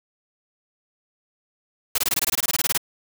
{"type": "noise bursts", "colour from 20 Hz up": "white", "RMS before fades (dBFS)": -21, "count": 16, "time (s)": [1.95, 2.777], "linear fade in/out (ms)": 5, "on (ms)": 32, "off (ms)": 21, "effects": []}